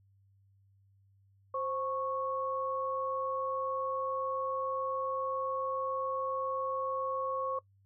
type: tone pair together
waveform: sine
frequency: 525 / 1103.2 Hz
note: C5 / C#6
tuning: +6 / -9 cents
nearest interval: octave + minor second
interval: 1285 cents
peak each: -35 / -34 dBFS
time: 1.54-7.59 s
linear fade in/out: 5 ms
effects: noise-tail reverb RT60 0.1 s tail -21 dB re dry + added 98 Hz sine -63 dBFS peak until 7.85 s